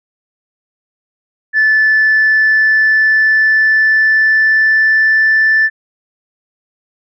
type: tone with pitch glide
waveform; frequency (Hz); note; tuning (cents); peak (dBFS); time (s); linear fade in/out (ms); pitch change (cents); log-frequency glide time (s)
sine; 1746 to 1761.2; A6 to A6; -14 to +1; -6; 1.53-5.7; 50; +15; 1.76-5.27
effects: tanh soft clip ceiling -4 dBFS